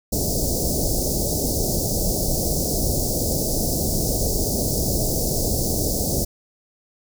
pink band-stop noise, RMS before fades -22 dBFS, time 0.12-6.25 s, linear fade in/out 10 ms, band 690 to 4800 Hz, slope 48 dB/octave, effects none

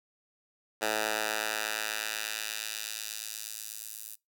10% pulse tone with high-pass filter sweep, 108.3 Hz, A2, 27 cents flat, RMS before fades -35 dBFS, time 0.81-4.16 s, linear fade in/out 20 ms, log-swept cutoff 640 to 10000 Hz, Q 0.74, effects noise-tail reverb RT60 0.2 s tail -24 dB re dry

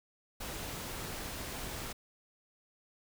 pink noise, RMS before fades -41 dBFS, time 0.4-1.93 s, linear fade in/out 10 ms, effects none

